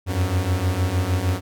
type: beating tone pair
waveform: 45% pulse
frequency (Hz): 87.31 / 93.81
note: F2 / F#2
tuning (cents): 0 / +24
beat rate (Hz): 6.5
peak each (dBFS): -24 / -21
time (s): 0.06-1.41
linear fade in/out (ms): 50
effects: none